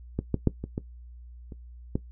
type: clicks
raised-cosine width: 3 ms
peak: -14 / -11 / -7 / -20 / -16 / -28 / -13 dBFS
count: 7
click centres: 0.19 / 0.343 / 0.473 / 0.64 / 0.779 / 1.522 / 1.955 s
effects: noise-tail reverb RT60 0.1 s tail -17 dB re dry + added 60 Hz sine -43 dBFS peak until 2.11 s